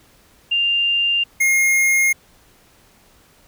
sine / square tone pair in turn, 2794 / 2140 Hz, F7 / C7, 0 / +38 cents, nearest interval perfect fourth, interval 462 cents, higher first, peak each -15 / -14 dBFS, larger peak second, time 0.51-1.24 / 1.4-2.13 s, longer neither, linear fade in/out 10 ms, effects pink hiss -53 dBFS RMS until 3.47 s

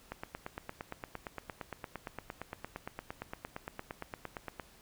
click train, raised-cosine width 0.5 ms, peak -24 dBFS, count 40, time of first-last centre 0.12-4.598 s, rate 8.71 Hz, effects pink hiss -60 dBFS RMS until 4.81 s

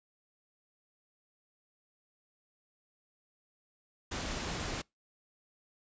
pink noise, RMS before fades -37 dBFS, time 4.11-4.82 s, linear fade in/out 10 ms, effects noise-tail reverb RT60 0.2 s tail -26 dB re dry + resampled to 16000 Hz

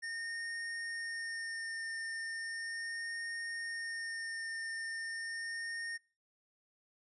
square tone with vibrato, 1828 Hz, A#6, 34 cents flat, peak -39 dBFS, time 0.02-5.98 s, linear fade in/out 20 ms, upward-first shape sine, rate 0.37 Hz, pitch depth 14 cents each way, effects noise-tail reverb RT60 0.4 s tail -25 dB re dry + resampled to 24000 Hz

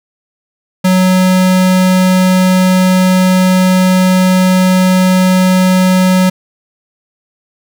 square tone, 185 Hz, F#3, in tune, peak -7 dBFS, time 0.84-6.3 s, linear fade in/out 10 ms, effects none

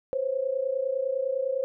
sine tone pair together, 510 / 539.9 Hz, C5 / C#5, -44 / -46 cents, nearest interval minor second, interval 98 cents, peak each -29 / -27 dBFS, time 0.13-1.64 s, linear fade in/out 0 ms, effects none

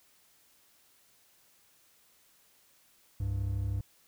triangle tone pair together, 66.5 / 99.21 Hz, C2 / G2, +29 / +21 cents, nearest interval perfect fifth, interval 692 cents, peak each -33 / -29 dBFS, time 3.2-3.81 s, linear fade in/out 5 ms, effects white hiss -65 dBFS RMS until 4.07 s

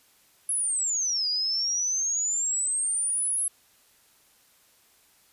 sine exponential two-way sweep, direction down then up, 10930 to 4834 to 10930 Hz, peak -24 dBFS, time 0.49-3.48 s, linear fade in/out 2 ms, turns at 1.28 s, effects white hiss -61 dBFS RMS until 5.32 s + resampled to 32000 Hz

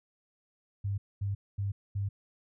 sine tone bursts, 99.8 Hz, G2, 32 cents sharp, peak -29 dBFS, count 4, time 0.84-2.09 s, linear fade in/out 10 ms, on 140 ms, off 230 ms, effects none

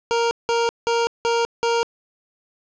25% pulse tone bursts, 466.2 Hz, A#4, in tune, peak -14 dBFS, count 5, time 0.11-1.83 s, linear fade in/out 0 ms, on 200 ms, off 180 ms, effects resampled to 16000 Hz + 7-bit

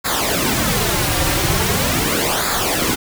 pink noise with flanger, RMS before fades -18 dBFS, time 0.04-2.96 s, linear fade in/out 20 ms, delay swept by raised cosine 0.34 to 4.74 ms, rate 0.41 Hz, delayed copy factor -0.7, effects none

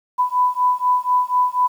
sine beating tone pair, 994 / 998.1 Hz, B5 / B5, +11 / +18 cents, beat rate 4.1 Hz, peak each -18 dBFS, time 0.18-1.68 s, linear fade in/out 20 ms, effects 8-bit

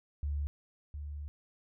sine tone pair in turn, 72.4 / 73.24 Hz, D2 / D2, -24 / -4 cents, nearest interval unison, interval 20 cents, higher second, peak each -31 / -38 dBFS, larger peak first, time 0.23-0.47 / 0.94-1.28 s, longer second, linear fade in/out 0 ms, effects none

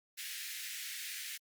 pink high-pass noise, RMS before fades -43 dBFS, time 0.17-1.38 s, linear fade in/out 20 ms, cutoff 1700 Hz, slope 48 dB/octave, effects Opus 48 kbps

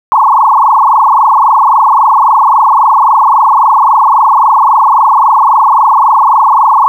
sine tone with frequency modulation, 987.8 Hz, B5, in tune, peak -3 dBFS, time 0.12-6.88 s, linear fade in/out 0 ms, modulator 23.7 Hz, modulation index 6.1, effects 7-bit

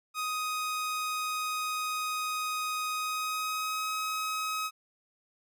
sawtooth tone with pitch glide, 1251 to 1270.7 Hz, D#6 to D#6, +9 to +36 cents, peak -27 dBFS, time 0.14-4.71 s, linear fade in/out 50 ms, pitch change +27 cents, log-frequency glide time 2.92-3.91 s, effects none

